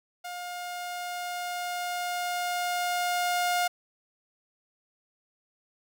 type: tone with level ramp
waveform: sawtooth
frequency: 711 Hz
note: F5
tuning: 31 cents sharp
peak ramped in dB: -32 to -20 dBFS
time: 0.24-3.68 s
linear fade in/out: 10 ms
effects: none